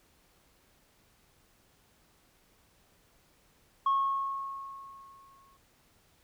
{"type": "tone with exponential decay", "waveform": "sine", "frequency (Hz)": 1093, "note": "C#6", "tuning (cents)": -25, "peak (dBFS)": -21, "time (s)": [3.86, 5.57], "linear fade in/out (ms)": 5, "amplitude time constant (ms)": 370, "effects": ["tanh soft clip ceiling -21 dBFS", "pink hiss -66 dBFS RMS until 6.23 s"]}